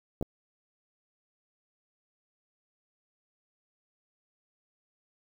clicks, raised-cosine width 2 ms, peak -19 dBFS, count 2, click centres 0.212 / 0.226 s, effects 8-bit

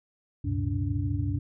sine tone cluster, 70.4 / 95.6 / 116.7 / 129.7 / 288.6 Hz, C#2 / G2 / A#2 / C3 / D4, +27 / -43 / +2 / -15 / -30 cents, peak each -34 / -28 / -35 / -34 / -34 dBFS, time 0.44-1.39 s, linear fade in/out 10 ms, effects none

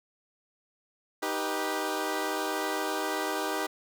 15% pulse chord, Eb augmented, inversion none, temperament equal with one note detuned, 311.1 / 392 / 490.5 Hz, Eb4 / G4 / B4, 0 / 0 / -12 cents, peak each -27 / -26 / -29 dBFS, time 1.22-3.67 s, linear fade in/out 10 ms, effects none

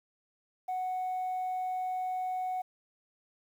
sine tone, 740 Hz, F#5, in tune, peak -29 dBFS, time 0.68-2.62 s, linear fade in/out 10 ms, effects tanh soft clip ceiling -29 dBFS + 10-bit

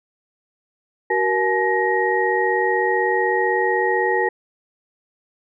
sine tone cluster, 376.1 / 472 / 854 / 1880 Hz, F#4 / A#4 / G#5 / A#6, +28 / +22 / +48 / +14 cents, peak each -22 dBFS, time 1.1-4.29 s, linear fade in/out 5 ms, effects none

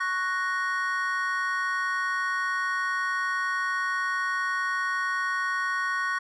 triangle chord, F# major, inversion second, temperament equal, 1108.7 / 1480 / 1864.7 Hz, C#6 / F#6 / A#6, 0 / 0 / 0 cents, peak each -28 dBFS, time 0-6.19 s, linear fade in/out 10 ms, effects resampled to 24000 Hz

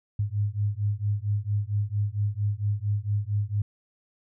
sine beating tone pair, 101.1 / 105.5 Hz, G#2 / G#2, -46 / +28 cents, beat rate 4.4 Hz, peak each -27 dBFS, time 0.19-3.62 s, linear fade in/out 5 ms, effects none

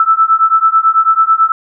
sine beating tone pair, 1314 / 1323.1 Hz, E6 / E6, -6 / +6 cents, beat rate 9.1 Hz, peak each -10 dBFS, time 0-1.52 s, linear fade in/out 2 ms, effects none

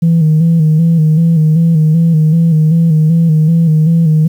sine tone with vibrato, 160.8 Hz, E3, 43 cents flat, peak -4 dBFS, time 0.02-4.28 s, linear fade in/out 10 ms, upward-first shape square, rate 2.6 Hz, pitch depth 58 cents each way, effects tanh soft clip ceiling -3 dBFS + 7-bit

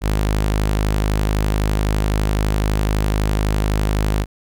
sawtooth tone, 51.91 Hz, G#1, in tune, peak -12 dBFS, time 0.01-4.26 s, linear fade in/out 50 ms, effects none

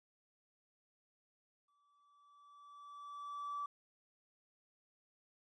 triangle tone with exponential growth, 1156 Hz, D6, 28 cents flat, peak -34 dBFS, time 1.68-3.66 s, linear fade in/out 5 ms, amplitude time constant 430 ms, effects tanh soft clip ceiling -36 dBFS + resampled to 22050 Hz

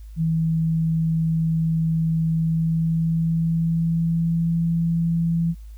sine tone with pitch glide, 162.1 to 167.04 Hz, E3 to E3, -29 to +23 cents, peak -18 dBFS, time 0.16-5.55 s, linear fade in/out 50 ms, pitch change +52 cents, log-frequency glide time 2.32-4.61 s, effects added 53 Hz sine -36 dBFS peak until 5.77 s + white hiss -61 dBFS RMS until 5.77 s

